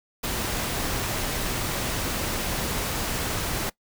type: noise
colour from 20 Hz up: pink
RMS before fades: -28 dBFS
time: 0.23-3.7 s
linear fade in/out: 10 ms
effects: noise-tail reverb RT60 0.1 s tail -21 dB re dry